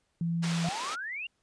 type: tone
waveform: sine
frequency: 168.2 Hz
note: E3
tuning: 35 cents sharp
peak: -27 dBFS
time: 0.21-0.69 s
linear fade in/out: 2 ms
type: band-pass noise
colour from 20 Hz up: white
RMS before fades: -38 dBFS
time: 0.42-0.96 s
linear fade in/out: 20 ms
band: 310 to 5000 Hz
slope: 12 dB/octave
type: exponential sweep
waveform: sine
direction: up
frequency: 659.3 to 2862 Hz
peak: -34 dBFS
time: 0.64-1.27 s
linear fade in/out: 5 ms
effects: pink hiss -75 dBFS RMS until 1.42 s + resampled to 22050 Hz